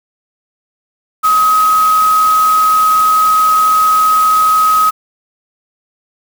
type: tone in noise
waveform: sine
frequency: 1267 Hz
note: D#6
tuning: 31 cents sharp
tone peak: -7 dBFS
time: 1.23-4.91 s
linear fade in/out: 20 ms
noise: white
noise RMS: -24 dBFS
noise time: 1.23-4.91 s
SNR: +14 dB
effects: none